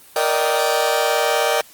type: chord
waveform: sawtooth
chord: Eb major seventh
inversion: second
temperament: just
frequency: 466.7 / 583.4 / 622.3 / 777.8 Hz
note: Bb4 / D5 / Eb5 / G5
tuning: +2 / -12 / 0 / -14 cents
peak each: -18 dBFS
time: 0.16-1.61 s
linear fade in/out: 2 ms
effects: white hiss -46 dBFS RMS until 1.73 s + Opus 24 kbps